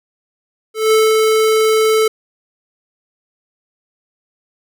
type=tone with ADSR envelope; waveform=square; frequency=437.9 Hz; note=A4; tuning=8 cents flat; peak=-9 dBFS; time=0.74-2.08 s; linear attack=180 ms; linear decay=220 ms; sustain=-2 dB; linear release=5 ms; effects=none